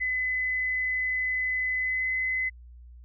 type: tone with pitch glide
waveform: sine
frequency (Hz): 2017 to 2033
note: B6 to B6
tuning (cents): +36 to +50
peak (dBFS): -25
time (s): 0-2.5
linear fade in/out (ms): 20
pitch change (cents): +14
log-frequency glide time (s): 1.78-2.08
effects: added 60 Hz sine -45 dBFS peak until 3.04 s